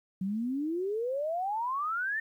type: exponential sweep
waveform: sine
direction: up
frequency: 183.1 to 1830 Hz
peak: -29 dBFS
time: 0.21-2.2 s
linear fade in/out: 5 ms
effects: 11-bit